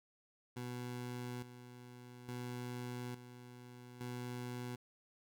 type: tone with tremolo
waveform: 20% pulse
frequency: 123.2 Hz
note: B2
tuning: 4 cents flat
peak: -37 dBFS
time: 0.56-4.76 s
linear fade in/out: 10 ms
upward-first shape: square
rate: 0.58 Hz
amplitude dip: 70%
effects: none